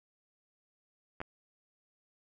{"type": "clicks", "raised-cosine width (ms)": 0.5, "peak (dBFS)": -24, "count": 2, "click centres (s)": [1.204, 1.215], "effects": []}